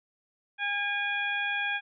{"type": "harmonic tone with a mistuned harmonic", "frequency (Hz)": 813, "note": "G#5", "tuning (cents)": -37, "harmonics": [1, 2, 3, 4], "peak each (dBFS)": [-36, -30, -32, -38], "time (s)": [0.58, 1.81], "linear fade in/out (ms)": 50, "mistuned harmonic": 4, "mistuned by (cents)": 47, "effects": []}